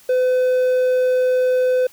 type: tone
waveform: triangle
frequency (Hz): 507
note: B4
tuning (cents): +45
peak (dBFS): -12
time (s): 0.09-1.87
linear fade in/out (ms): 5
effects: white hiss -49 dBFS RMS until 1.92 s